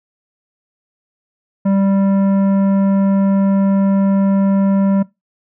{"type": "tone with tanh clipping", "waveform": "sine", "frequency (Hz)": 195.9, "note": "G3", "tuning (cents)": -1, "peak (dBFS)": -13, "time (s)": [1.65, 5.03], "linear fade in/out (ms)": 10, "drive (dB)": 12, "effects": ["noise-tail reverb RT60 0.2 s tail -21 dB re dry"]}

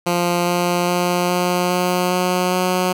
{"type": "tone with pitch steps", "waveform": "10% pulse", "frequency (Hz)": [174.61, 175.93, 177.25, 178.59, 179.93, 181.29, 182.66], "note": ["F3", "F3", "F3", "F3", "F#3", "F#3", "F#3"], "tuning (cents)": [0, 13, 26, 39, -48, -35, -22], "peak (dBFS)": -8, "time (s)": [0.06, 2.93], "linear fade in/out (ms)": 10, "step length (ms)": 410, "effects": []}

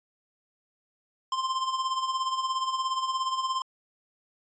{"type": "tone with tremolo", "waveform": "square", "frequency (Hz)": 1046.5, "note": "C6", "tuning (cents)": 0, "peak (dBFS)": -25, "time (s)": [1.32, 3.62], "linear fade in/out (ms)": 2, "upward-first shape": "sine", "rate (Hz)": 17, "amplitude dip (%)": 60, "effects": ["resampled to 16000 Hz"]}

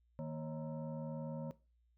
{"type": "tone with frequency modulation", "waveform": "sine", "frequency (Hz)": 155.56, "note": "D#3", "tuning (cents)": 0, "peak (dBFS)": -39, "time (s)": [0.19, 1.51], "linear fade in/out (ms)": 0, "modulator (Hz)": 389, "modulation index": 1.2, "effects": ["noise-tail reverb RT60 0.3 s tail -18 dB re dry", "added 59 Hz sine -70 dBFS peak until 1.97 s"]}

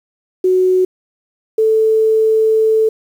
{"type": "tone pair in turn", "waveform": "sine", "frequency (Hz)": [370, 440], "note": ["F#4", "A4"], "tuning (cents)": [0, 0], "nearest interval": "minor third", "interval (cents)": 300, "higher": "second", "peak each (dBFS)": -9, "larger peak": "neither", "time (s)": [[0.44, 0.85], [1.58, 2.89]], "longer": "second", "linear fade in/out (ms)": 5, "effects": ["7-bit"]}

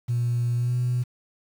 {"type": "tone with pitch glide", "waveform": "sine", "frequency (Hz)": [120.1, 123.62], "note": ["B2", "B2"], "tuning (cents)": [-48, 2], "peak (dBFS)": -20, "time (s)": [0.08, 1.04], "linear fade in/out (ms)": 20, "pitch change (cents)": 50, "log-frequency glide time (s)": [0.56, 0.76], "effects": ["tanh soft clip ceiling -18 dBFS", "8-bit"]}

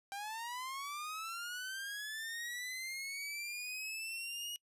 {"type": "linear sweep", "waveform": "sawtooth", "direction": "up", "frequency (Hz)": [783, 2900], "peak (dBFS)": -37, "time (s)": [0.12, 4.56], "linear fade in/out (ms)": 0, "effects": ["noise-tail reverb RT60 0.1 s tail -24 dB re dry", "resampled to 32000 Hz"]}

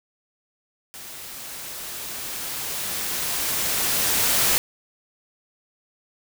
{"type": "noise with level ramp", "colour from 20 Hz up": "white", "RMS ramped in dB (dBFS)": [-39, -19], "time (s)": [0.94, 4.58], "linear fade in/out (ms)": 0, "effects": []}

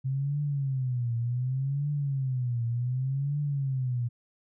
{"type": "tone with vibrato", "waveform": "sine", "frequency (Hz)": 130.81, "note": "C3", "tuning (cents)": 0, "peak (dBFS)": -26, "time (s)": [0.04, 4.09], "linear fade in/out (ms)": 20, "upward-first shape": "triangle", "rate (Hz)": 0.67, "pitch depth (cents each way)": 210, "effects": []}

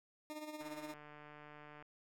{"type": "tone with tremolo", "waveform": "20% pulse", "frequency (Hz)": 304.6, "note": "D#4", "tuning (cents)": -37, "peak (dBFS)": -38, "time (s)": [0.3, 0.94], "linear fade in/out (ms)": 0, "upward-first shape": "sine", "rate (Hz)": 17, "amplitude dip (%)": 60}
{"type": "click train", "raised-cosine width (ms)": 0.5, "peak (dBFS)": -40, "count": 182, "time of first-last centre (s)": [0.61, 1.825], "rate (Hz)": 149}
{"effects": []}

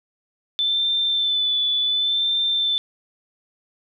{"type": "tone with vibrato", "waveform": "sine", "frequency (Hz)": 3520, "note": "A7", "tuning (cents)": 0, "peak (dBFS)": -18, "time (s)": [0.59, 2.78], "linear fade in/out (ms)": 0, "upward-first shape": "sine", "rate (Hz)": 0.69, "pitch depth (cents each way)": 28, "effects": []}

